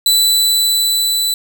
sawtooth tone with level ramp, 3983 Hz, B7, 14 cents sharp, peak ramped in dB -6 to -11 dBFS, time 0.06-1.34 s, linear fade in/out 2 ms, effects none

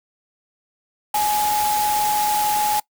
sine tone in noise, 840 Hz, G#5, 19 cents sharp, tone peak -18 dBFS, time 1.14-2.8 s, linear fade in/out 5 ms, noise white, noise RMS -26 dBFS, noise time 1.14-2.8 s, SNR +5 dB, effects noise-tail reverb RT60 0.1 s tail -22 dB re dry

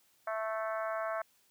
harmonic tone, 220 Hz, A3, in tune, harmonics 3 / 4 / 5 / 6 / 7 / 8 / 9 / 10, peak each -35 / -47 / -40 / -41 / -44 / -48 / -54 / -54 dBFS, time 0.27-1.22 s, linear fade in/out 5 ms, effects white hiss -69 dBFS RMS until 1.5 s + high-pass 60 Hz 12 dB/octave

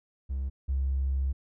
triangle tone pair in turn, 67.1 / 67.1 Hz, C2 / C2, +44 / +44 cents, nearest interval unison, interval 0 cents, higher neither, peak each -26 / -21 dBFS, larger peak second, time 0.29-0.5 / 0.68-1.33 s, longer second, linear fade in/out 20 ms, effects tanh soft clip ceiling -23 dBFS

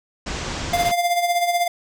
pink low-pass noise, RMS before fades -28 dBFS, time 0.26-0.92 s, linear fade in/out 10 ms, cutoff 7500 Hz, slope 48 dB/octave
square tone with tremolo, 698.5 Hz, F5, in tune, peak -16 dBFS, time 0.73-1.68 s, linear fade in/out 5 ms, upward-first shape sine, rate 16 Hz, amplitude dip 60%
effects none

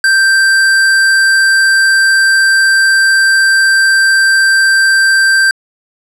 sine tone with tanh clipping, 1569 Hz, G6, 1 cent sharp, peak -8 dBFS, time 0.04-5.51 s, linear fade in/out 2 ms, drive 18 dB, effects low-pass 12000 Hz 12 dB/octave

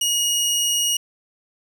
20% pulse tone, 2884 Hz, F#7, 45 cents flat, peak -13 dBFS, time 0.01-0.97 s, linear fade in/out 5 ms, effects none

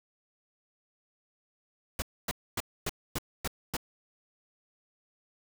pink noise bursts, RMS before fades -32 dBFS, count 7, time 1.99-3.767 s, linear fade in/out 2 ms, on 31 ms, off 260 ms, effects none

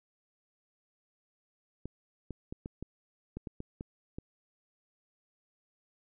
clicks, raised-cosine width 3 ms, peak -26 dBFS, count 10, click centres 1.856 / 2.307 / 2.525 / 2.659 / 2.826 / 3.37 / 3.472 / 3.604 / 3.809 / 4.185 s, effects none

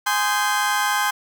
35% pulse chord, Ab major seventh, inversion none, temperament just, 830.6 / 1038.3 / 1245.9 / 1557.4 Hz, Ab5 / C6 / Eb6 / G6, 0 / -14 / +2 / -12 cents, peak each -22 / -22 / -27 / -22 dBFS, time 0.06-1.11 s, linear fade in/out 10 ms, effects none

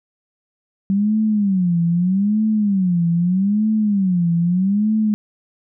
sine tone with vibrato, 191.7 Hz, G3, 38 cents flat, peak -14 dBFS, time 0.9-5.14 s, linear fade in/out 0 ms, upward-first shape sine, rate 0.8 Hz, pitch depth 220 cents each way, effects none

